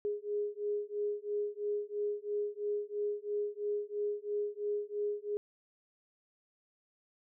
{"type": "beating tone pair", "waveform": "sine", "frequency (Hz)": [412.7, 415.7], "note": ["G#4", "G#4"], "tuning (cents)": [-11, 2], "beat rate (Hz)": 3, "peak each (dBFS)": [-36, -36], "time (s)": [0.05, 5.37], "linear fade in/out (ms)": 0, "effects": []}